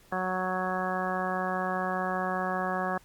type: harmonic tone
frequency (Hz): 185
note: F#3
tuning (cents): 0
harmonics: 1 / 2 / 3 / 4 / 5 / 6 / 7 / 8 / 9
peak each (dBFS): -35 / -38 / -36 / -33 / -40 / -35 / -39 / -44 / -36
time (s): 0.12-2.98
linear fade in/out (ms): 5
effects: pink hiss -59 dBFS RMS until 3.04 s + Opus 48 kbps